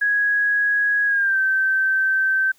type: tone with pitch glide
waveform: sine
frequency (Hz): 1661.2 to 1550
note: G#6 to G6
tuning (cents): 0 to -20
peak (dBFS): -16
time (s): 0.01-2.52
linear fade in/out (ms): 10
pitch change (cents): -120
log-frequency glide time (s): 1.06-1.39
effects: white hiss -58 dBFS RMS until 2.58 s